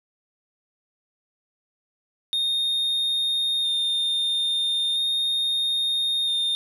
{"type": "tone with vibrato", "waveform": "triangle", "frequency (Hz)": 3661, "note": "A#7", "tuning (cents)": -32, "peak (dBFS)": -20, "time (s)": [2.33, 6.55], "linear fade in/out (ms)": 0, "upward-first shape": "square", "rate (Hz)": 0.38, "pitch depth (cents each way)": 11, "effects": []}